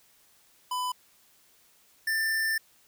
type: tone pair in turn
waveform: square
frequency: 1000 / 1781.8 Hz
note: B5 / A6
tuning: +21 / +21 cents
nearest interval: minor seventh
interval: 1000 cents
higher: second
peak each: -29 / -26 dBFS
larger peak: second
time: 0.71-0.92 / 2.07-2.58 s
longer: second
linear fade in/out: 5 ms
effects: white hiss -62 dBFS RMS until 2.87 s